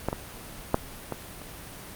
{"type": "clicks", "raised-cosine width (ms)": 1, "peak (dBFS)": [-11, -15, -6, -15, -27], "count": 5, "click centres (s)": [0.086, 0.129, 0.744, 1.123, 1.417], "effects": ["pink hiss -42 dBFS RMS until 1.95 s", "Opus 32 kbps"]}